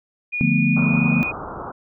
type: tone with pitch glide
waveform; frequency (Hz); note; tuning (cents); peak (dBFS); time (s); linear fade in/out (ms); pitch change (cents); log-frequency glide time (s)
sine; 2447 to 2471; D#7 to D#7; -29 to -13; -22; 0.32-1.32; 20; +16; 0.59-1.1
type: chord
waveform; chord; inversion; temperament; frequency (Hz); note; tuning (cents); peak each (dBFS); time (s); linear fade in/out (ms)
sine; B half-diminished seventh; first; equal with one note detuned; 146.83 / 174.61 / 220.8 / 246.9; D3 / F3 / A3 / B3; 0 / 0 / +6 / 0; -21; 0.41-1.23; 0
type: low-pass noise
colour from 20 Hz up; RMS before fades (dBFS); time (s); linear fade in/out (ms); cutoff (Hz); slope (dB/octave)
white; -32; 0.76-1.72; 10; 1400; 96
effects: none